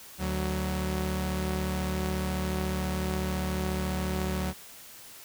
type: tone pair together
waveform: sawtooth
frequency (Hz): 74.2 / 186.43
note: D2 / F#3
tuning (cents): +18 / +13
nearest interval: octave + major third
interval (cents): 1595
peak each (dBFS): -27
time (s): 0.18-4.54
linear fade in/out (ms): 50
effects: white hiss -48 dBFS RMS until 5.24 s